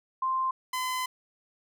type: tone pair in turn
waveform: sine / sawtooth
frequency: 1046.5 / 1019.1 Hz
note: C6 / C6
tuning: 0 / -46 cents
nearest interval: unison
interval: 46 cents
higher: first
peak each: -25 dBFS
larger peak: neither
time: 0.22-0.51 / 0.73-1.06 s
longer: second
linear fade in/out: 5 ms
effects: none